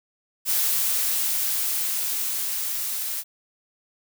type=noise with level ramp; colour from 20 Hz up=blue; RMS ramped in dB=-22 to -29 dBFS; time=0.45-3.24 s; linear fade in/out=50 ms; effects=none